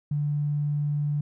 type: tone with tanh clipping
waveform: triangle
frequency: 146.83 Hz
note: D3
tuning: in tune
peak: -23 dBFS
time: 0.11-1.21 s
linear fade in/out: 5 ms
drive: 3 dB
effects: none